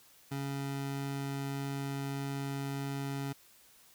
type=tone; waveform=25% pulse; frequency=138.59 Hz; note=C#3; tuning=in tune; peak=-31 dBFS; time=0.31-3.33 s; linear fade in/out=10 ms; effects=white hiss -61 dBFS RMS until 3.94 s